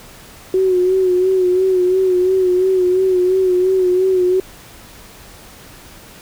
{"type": "tone with vibrato", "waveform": "sine", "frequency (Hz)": 370, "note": "F#4", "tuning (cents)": 0, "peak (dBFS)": -11, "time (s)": [0.54, 4.4], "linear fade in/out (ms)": 2, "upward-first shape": "sine", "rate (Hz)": 2.9, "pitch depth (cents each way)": 47, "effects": ["pink hiss -40 dBFS RMS until 6.21 s"]}